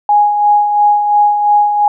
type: tone with tremolo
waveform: sine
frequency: 829 Hz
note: G#5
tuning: 3 cents flat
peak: -5 dBFS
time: 0.09-1.88 s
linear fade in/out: 2 ms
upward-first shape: sine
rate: 2.9 Hz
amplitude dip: 50%
effects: none